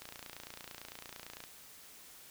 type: click train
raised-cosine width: 0.2 ms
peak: -28 dBFS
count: 42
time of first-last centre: 0.02-1.439 s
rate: 28.9 Hz
effects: white hiss -55 dBFS RMS until 2.3 s